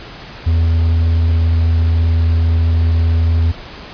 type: tone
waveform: triangle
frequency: 82.5 Hz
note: E2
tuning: 2 cents sharp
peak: -8 dBFS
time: 0.46-3.52 s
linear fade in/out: 10 ms
effects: pink hiss -33 dBFS RMS until 3.93 s + resampled to 11025 Hz